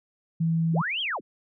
sine tone, 164.1 Hz, E3, 8 cents flat, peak -21 dBFS, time 0.4-0.82 s, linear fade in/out 10 ms
sine linear two-way sweep, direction up then down, 105.6 to 3322 to 105.6 Hz, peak -26 dBFS, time 0.72-1.21 s, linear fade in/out 50 ms, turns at 1.01 s
effects none

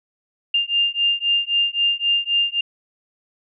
sine beating tone pair, 2800 / 2803.8 Hz, F7 / F7, +4 / +6 cents, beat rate 3.8 Hz, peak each -20 / -20 dBFS, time 0.54-2.61 s, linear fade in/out 5 ms, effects none

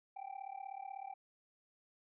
triangle tone with amplitude modulation, 781 Hz, G5, 7 cents flat, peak -38 dBFS, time 0.16-1.14 s, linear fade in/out 10 ms, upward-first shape sine, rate 36.2 Hz, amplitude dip 95%, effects resampled to 8000 Hz

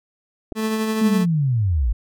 clicks, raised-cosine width 2 ms, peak -17 dBFS, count 2, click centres 0.521 / 0.524 s
30% pulse tone with tremolo, 219 Hz, A3, 8 cents flat, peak -16 dBFS, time 0.55-1.26 s, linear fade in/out 50 ms, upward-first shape triangle, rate 12 Hz, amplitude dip 35%
sine linear sweep, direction down, 220 to 47.82 Hz, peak -16 dBFS, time 1.01-1.93 s, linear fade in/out 10 ms
effects none

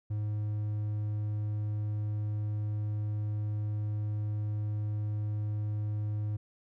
triangle tone, 105.4 Hz, G#2, 26 cents sharp, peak -28 dBFS, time 0.1-6.37 s, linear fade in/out 10 ms, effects none

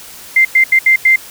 sine tone bursts at uneven times, 2089 Hz, C7, 3 cents flat, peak -5 dBFS, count 5, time 0.36-0.45 / 0.55-0.64 / 0.72-0.79 / 0.86-0.96 / 1.05-1.16 s, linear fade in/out 5 ms, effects white hiss -34 dBFS RMS until 1.3 s

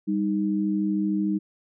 sine tone pair together, 197.91 / 311.1 Hz, G3 / D#4, +17 / 0 cents, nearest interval minor sixth, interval 783 cents, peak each -24 / -25 dBFS, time 0.07-1.39 s, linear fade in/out 20 ms, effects none

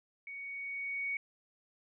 sine tone with level ramp, 2235 Hz, C#7, 14 cents sharp, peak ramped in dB -42 to -32 dBFS, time 0.27-1.17 s, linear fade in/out 2 ms, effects none

